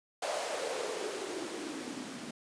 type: noise with band-pass filter sweep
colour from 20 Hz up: blue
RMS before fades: -38 dBFS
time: 0.22-2.31 s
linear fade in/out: 5 ms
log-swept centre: 630 to 220 Hz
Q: 5.1
effects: resampled to 22050 Hz